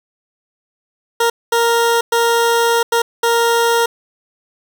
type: tone bursts at uneven times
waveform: 20% pulse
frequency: 466.2 Hz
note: A#4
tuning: in tune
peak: -7 dBFS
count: 5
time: 1.2-1.3 / 1.52-2.01 / 2.12-2.83 / 2.92-3.02 / 3.23-3.86 s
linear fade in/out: 5 ms
effects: 7-bit